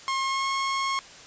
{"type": "tone with pitch glide", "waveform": "sawtooth", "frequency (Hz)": [1073, 1086.1], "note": ["C6", "C#6"], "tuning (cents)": [43, -36], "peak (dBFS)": -21, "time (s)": [0.08, 0.99], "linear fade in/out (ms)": 0, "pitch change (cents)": 21, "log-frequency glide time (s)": [0.21, 0.48], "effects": ["white hiss -46 dBFS RMS until 1.26 s", "resampled to 16000 Hz"]}